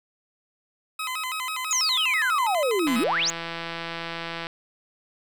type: tone with vibrato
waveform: 20% pulse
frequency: 1140 Hz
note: C#6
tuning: 48 cents sharp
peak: -23 dBFS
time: 0.99-3.04 s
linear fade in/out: 5 ms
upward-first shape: square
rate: 6.1 Hz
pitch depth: 190 cents each way
type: exponential two-way sweep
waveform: sine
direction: down then up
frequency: 7040 to 220 to 7040 Hz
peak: -21 dBFS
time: 1.71-3.3 s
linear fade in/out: 0 ms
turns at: 2.98 s
type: click train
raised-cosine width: 0.3 ms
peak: -16 dBFS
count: 268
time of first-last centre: 2.87-4.469 s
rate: 167 Hz
effects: none